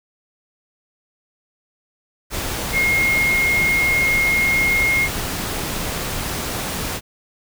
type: tone in noise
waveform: sine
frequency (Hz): 2146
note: C7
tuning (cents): +43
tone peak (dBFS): -15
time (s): 2.72-5.09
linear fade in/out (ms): 50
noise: pink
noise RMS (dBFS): -25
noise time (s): 2.3-7.01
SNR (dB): +7
effects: none